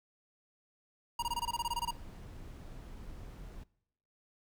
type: tone bursts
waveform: square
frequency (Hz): 947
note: A#5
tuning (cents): +27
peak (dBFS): -32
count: 13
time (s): 1.19-1.909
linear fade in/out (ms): 5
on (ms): 35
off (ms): 22
type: noise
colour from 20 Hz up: brown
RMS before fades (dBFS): -47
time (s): 1.19-3.64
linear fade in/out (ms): 10
effects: noise-tail reverb RT60 0.8 s tail -23 dB re dry